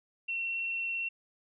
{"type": "tone with vibrato", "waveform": "sine", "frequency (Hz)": 2717, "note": "F7", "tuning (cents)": -48, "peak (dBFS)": -31, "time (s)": [0.28, 1.09], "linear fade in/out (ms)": 10, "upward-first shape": "triangle", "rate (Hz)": 18, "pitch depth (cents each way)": 10, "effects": []}